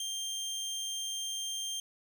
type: tone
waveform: 25% pulse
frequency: 3176 Hz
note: G7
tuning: 22 cents sharp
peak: -31 dBFS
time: 0-1.8 s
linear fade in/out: 2 ms
effects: none